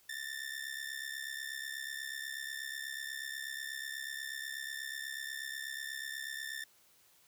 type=ring-modulated tone; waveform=sawtooth; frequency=1790 Hz; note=A6; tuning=29 cents sharp; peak=-33 dBFS; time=0.09-6.64 s; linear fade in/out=5 ms; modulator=34.1 Hz; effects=white hiss -66 dBFS RMS until 7.27 s